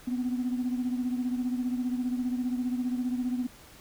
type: beating tone pair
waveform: sine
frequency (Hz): 246.9 / 261.9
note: B3 / C4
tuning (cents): 0 / +2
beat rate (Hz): 15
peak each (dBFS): -27 / -33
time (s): 0.07-3.47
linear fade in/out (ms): 10
effects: tanh soft clip ceiling -22 dBFS + pink hiss -52 dBFS RMS until 3.8 s